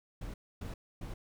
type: noise bursts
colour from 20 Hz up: brown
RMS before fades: -41 dBFS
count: 3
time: 0.21-1.14 s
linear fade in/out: 5 ms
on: 130 ms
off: 270 ms
effects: none